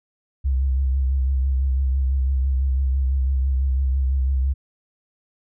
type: tone with vibrato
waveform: sine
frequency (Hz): 66.3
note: C2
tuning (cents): +23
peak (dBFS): -17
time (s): 0.44-4.54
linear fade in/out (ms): 20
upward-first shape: triangle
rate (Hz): 6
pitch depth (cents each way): 59
effects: none